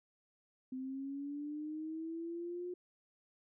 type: linear sweep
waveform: sine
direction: up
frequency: 256.6 to 359.9 Hz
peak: -39 dBFS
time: 0.72-2.74 s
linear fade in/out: 5 ms
effects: none